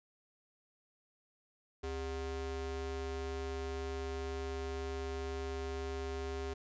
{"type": "ring-modulated tone", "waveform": "square", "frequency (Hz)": 166, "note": "E3", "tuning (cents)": 12, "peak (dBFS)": -35, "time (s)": [1.83, 6.54], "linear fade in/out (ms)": 10, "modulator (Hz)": 237, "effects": ["resampled to 16000 Hz"]}